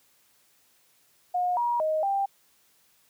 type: tone with pitch steps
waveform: sine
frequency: 719 / 955 / 625 / 790 Hz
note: F#5 / A#5 / D#5 / G5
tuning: -50 / +42 / +8 / +13 cents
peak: -23 dBFS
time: 1.34-2.26 s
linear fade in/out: 10 ms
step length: 230 ms
effects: white hiss -64 dBFS RMS until 3.09 s + high-pass 60 Hz 12 dB/octave